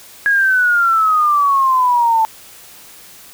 sine exponential sweep, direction down, 1661.2 to 880 Hz, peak -10 dBFS, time 0.26-2.25 s, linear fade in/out 0 ms, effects white hiss -40 dBFS RMS until 3.33 s

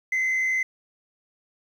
sine tone with frequency modulation, 2053 Hz, C7, 33 cents flat, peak -19 dBFS, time 0.12-0.63 s, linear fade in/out 5 ms, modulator 70.4 Hz, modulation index 0.55, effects tanh soft clip ceiling -20 dBFS + 9-bit

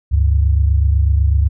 sine tone pair together, 71.1 / 99.12 Hz, C#2 / G2, +45 / +20 cents, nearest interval tritone, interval 575 cents, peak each -11 / -17 dBFS, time 0.11-1.49 s, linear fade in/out 20 ms, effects none

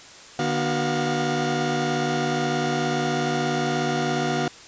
30% pulse tone cluster, 150.7 / 243.1 / 371.9 / 707 Hz, D3 / B3 / F#4 / F5, +45 / -27 / +9 / +21 cents, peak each -25 dBFS, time 0.39-4.48 s, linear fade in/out 2 ms, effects white hiss -44 dBFS RMS until 4.67 s + resampled to 16000 Hz

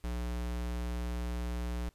square tone, 60 Hz, B1, 49 cents flat, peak -34 dBFS, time 0.04-1.89 s, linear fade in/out 0 ms, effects pink hiss -70 dBFS RMS until 1.94 s + resampled to 32000 Hz

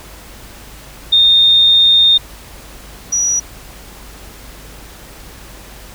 sine tone pair in turn, 3658 / 5827 Hz, A#7 / F#8, -33 / -27 cents, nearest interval minor sixth, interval 806 cents, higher second, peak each -6 / -12 dBFS, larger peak first, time 1.12-2.18 / 3.12-3.4 s, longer first, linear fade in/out 10 ms, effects added 50 Hz sine -38 dBFS peak until 5.94 s + pink hiss -37 dBFS RMS until 5.94 s

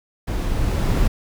brown noise with level ramp, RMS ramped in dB -23 to -17 dBFS, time 0.27-1.08 s, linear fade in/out 10 ms, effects none

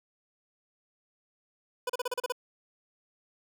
25% pulse tone bursts, 496.7 Hz, B4, 10 cents sharp, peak -25 dBFS, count 8, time 1.87-2.323 s, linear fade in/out 5 ms, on 26 ms, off 35 ms, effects none

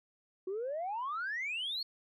sine exponential sweep, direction up, 363.1 to 4435 Hz, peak -33 dBFS, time 0.47-1.83 s, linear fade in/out 5 ms, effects tanh soft clip ceiling -31 dBFS

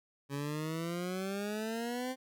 20% pulse exponential sweep, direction up, 138.59 to 261.6 Hz, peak -30 dBFS, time 0.29-2.16 s, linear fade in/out 50 ms, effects none

